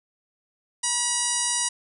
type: harmonic tone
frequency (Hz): 964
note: B5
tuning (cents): -42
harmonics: 1 / 2 / 3 / 4 / 5 / 6 / 7 / 8 / 9 / 10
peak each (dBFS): -34 / -35 / -35 / -35 / -33 / -29 / -34 / -32 / -30 / -29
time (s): 0.83-1.69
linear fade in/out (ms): 10
effects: none